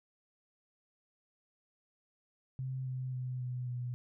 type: tone with pitch steps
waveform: sine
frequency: 130.81 / 128.86 / 126.94 / 125.05 / 123.18 Hz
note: C3 / C3 / B2 / B2 / B2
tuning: 0 / -26 / +48 / +22 / -4 cents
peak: -35 dBFS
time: 2.59-3.94 s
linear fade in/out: 0 ms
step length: 270 ms
effects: none